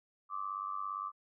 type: tone with amplitude modulation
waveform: sine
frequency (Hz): 1166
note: D6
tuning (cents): -13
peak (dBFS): -32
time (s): 0.29-1.12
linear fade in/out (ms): 50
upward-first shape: sine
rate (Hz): 97.5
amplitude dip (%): 90
effects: none